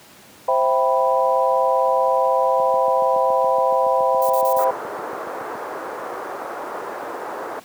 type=chord; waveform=sine; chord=C major seventh; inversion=none; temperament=equal; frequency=523.3 / 659.3 / 784 / 987.8 Hz; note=C5 / E5 / G5 / B5; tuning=0 / 0 / 0 / 0 cents; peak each=-19 / -22 / -22 / -20 dBFS; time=0.48-4.71 s; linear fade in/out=5 ms
type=click train; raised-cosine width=2 ms; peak=-24 dBFS; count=22; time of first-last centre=2.6-5.554 s; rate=7.11 Hz
type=noise bursts; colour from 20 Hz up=violet; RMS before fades=-31 dBFS; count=4; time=4.22-4.642 s; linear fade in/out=0 ms; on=77 ms; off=38 ms
type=band-pass noise; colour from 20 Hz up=pink; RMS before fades=-30 dBFS; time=4.58-7.6 s; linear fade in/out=10 ms; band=380 to 1400 Hz; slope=24 dB/octave
effects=pink hiss -46 dBFS RMS until 7.64 s + high-pass 150 Hz 12 dB/octave